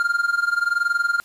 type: tone with amplitude modulation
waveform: triangle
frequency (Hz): 1400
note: F6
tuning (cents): +4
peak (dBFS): -13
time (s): 0-1.2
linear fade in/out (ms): 0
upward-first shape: sine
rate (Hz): 21.1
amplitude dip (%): 85
effects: white hiss -53 dBFS RMS until 1.24 s + resampled to 32000 Hz